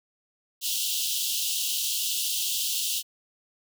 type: high-pass noise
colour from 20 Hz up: pink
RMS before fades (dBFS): -28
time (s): 0.61-3.03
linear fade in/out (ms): 50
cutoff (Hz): 2800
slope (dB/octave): 96
effects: none